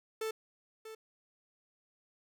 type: tone with echo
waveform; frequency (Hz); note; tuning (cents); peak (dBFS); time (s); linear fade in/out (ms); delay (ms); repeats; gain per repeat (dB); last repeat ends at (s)
45% pulse; 440.7; A4; +3; -34; 0.21-0.31; 5; 640; 1; -11; 0.95
effects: none